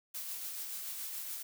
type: noise with tremolo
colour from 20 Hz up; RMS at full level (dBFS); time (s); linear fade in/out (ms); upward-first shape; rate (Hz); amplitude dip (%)
blue; -40; 0.14-1.43; 10; sine; 7; 30
effects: none